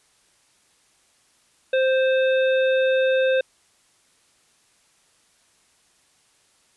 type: harmonic tone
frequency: 523.3 Hz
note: C5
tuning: in tune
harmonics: 1 / 3 / 5 / 7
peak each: -17 / -27 / -31 / -34 dBFS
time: 1.73-3.41 s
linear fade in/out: 5 ms
effects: white hiss -61 dBFS RMS until 6.76 s + resampled to 24000 Hz